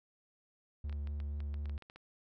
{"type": "tone with vibrato", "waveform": "triangle", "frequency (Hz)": 72.7, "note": "D2", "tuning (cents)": -17, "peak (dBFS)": -34, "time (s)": [0.84, 1.78], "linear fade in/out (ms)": 5, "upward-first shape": "sine", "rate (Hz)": 4.2, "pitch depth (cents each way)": 13}
{"type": "clicks", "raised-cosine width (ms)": 0.3, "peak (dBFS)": -37, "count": 12, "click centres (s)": [0.896, 0.927, 1.073, 1.202, 1.404, 1.542, 1.657, 1.696, 1.779, 1.823, 1.899, 1.96]}
{"effects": []}